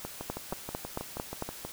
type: two click trains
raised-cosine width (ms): 1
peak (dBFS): -22 / -18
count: 11 / 6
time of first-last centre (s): 0.05-1.65 / 0.3-1.424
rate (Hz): 6.25 / 4.45
effects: white hiss -45 dBFS RMS until 1.72 s